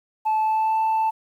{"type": "tone with pitch glide", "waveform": "sine", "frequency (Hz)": [870, 882.7], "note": ["A5", "A5"], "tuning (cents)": [-20, 5], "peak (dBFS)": -16, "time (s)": [0.25, 1.11], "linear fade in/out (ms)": 20, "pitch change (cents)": 25, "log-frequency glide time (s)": [0.4, 0.78], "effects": ["tanh soft clip ceiling -17 dBFS", "9-bit"]}